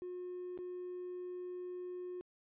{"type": "tone with dropouts", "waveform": "triangle", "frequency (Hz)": 360, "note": "F#4", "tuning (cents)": -47, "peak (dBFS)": -38, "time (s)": [0.02, 2.21], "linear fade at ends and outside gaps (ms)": 0, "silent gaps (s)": [0.576, 0.588], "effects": ["tanh soft clip ceiling -37 dBFS", "resampled to 8000 Hz"]}